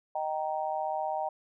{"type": "chord", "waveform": "sine", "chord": "Eb major", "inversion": "none", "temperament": "just", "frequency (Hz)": [622.3, 777.8, 933.4], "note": ["Eb5", "G5", "Bb5"], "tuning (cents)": [0, -14, 2], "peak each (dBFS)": [-34, -32, -36], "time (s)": [0.15, 1.29], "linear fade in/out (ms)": 5, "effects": []}